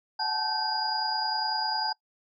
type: tone cluster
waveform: sine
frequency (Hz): 746 / 838 / 868 / 1540 / 4877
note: F#5 / G#5 / A5 / G6 / D#8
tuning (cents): +14 / +15 / -24 / -31 / -35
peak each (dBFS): -36 / -38 / -30 / -37 / -30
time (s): 0.19-1.93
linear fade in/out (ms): 10
effects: noise-tail reverb RT60 0.1 s tail -23 dB re dry